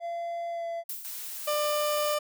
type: tone with pitch glide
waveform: triangle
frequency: 683 to 674.8 Hz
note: F5 to E5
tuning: -39 to +40 cents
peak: -29 dBFS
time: 0-0.84 s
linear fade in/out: 50 ms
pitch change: -21 cents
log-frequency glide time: 0.5-0.65 s
type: noise with exponential decay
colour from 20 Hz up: violet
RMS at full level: -33 dBFS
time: 0.89-1.4 s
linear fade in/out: 5 ms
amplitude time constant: 110 ms
type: noise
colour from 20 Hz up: blue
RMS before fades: -38 dBFS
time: 1.04-2.15 s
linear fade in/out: 10 ms
type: tone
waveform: 30% pulse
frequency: 596 Hz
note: D5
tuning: 25 cents sharp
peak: -23 dBFS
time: 1.47-2.19 s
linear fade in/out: 10 ms
effects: none